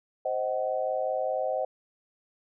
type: chord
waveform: sine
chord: C diminished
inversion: none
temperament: just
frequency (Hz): 523.3 / 627.9 / 753.5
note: C5 / Eb5 / Gb5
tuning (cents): 0 / +16 / +31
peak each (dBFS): -30 / -30 / -32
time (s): 0.25-1.65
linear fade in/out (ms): 5
effects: none